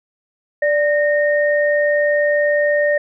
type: tone pair together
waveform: sine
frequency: 587.3 / 1844.2 Hz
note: D5 / A#6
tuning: 0 / -19 cents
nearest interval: octave + minor sixth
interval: 1981 cents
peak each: -14 / -19 dBFS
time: 0.62-2.98 s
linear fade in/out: 5 ms
effects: none